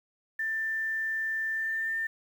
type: tone with pitch glide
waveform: sine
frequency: 1780 to 1798.6 Hz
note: A6 to A6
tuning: +20 to +38 cents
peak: -28 dBFS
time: 0.39-2.07 s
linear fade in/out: 5 ms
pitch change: +18 cents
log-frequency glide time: 1.53-1.95 s
effects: 9-bit